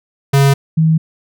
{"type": "tone pair in turn", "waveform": ["square", "sine"], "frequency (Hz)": [138.59, 159.83], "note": ["C#3", "D#3"], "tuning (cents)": [0, 47], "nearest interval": "major second", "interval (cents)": 247, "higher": "second", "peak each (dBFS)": -8, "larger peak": "neither", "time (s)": [[0.33, 0.54], [0.77, 0.98]], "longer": "neither", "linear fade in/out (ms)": 10, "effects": []}